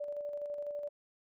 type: tone with tremolo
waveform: sine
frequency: 583 Hz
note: D5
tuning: 13 cents flat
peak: -35 dBFS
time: 0-0.89 s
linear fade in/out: 10 ms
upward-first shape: square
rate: 12 Hz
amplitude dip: 35%
effects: none